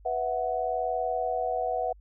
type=chord; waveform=sine; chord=B suspended fourth; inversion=none; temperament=equal; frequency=493.9 / 659.3 / 740 Hz; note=B4 / E5 / F#5; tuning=0 / 0 / 0 cents; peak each=-32 / -31 / -29 dBFS; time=0.05-1.93 s; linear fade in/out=10 ms; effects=added 50 Hz sine -50 dBFS peak until 2 s